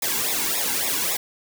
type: noise with flanger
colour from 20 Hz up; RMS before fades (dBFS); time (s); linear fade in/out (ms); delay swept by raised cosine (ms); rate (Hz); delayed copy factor
white; -24; 0.02-1.17; 5; 0.66 to 1.66; 3.6; -0.95
effects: none